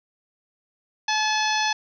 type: harmonic tone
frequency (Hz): 860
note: A5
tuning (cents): -40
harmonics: 1 / 2 / 3 / 4 / 5 / 6 / 7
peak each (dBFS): -24 / -27 / -29 / -30 / -31 / -32 / -32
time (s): 1.08-1.73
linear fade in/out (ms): 5
effects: none